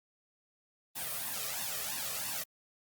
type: noise with flanger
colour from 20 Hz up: white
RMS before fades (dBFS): -37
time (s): 0.95-2.44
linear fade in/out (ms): 20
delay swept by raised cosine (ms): 1.1 to 1.65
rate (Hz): 3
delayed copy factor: +0.75
effects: high-pass 100 Hz 12 dB/octave + Opus 32 kbps